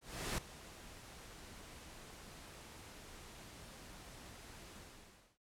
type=noise with ADSR envelope; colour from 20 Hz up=pink; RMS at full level=-38 dBFS; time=0.01-5.38 s; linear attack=370 ms; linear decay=5 ms; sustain=-16 dB; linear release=630 ms; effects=noise-tail reverb RT60 0.2 s tail -24 dB re dry + low-pass 11000 Hz 12 dB/octave